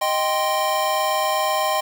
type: chord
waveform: square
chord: C minor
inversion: first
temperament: equal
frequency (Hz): 622.3 / 784 / 1046.5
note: Eb5 / G5 / C6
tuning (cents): 0 / 0 / 0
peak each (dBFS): -24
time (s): 0.01-1.81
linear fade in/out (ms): 10
effects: 7-bit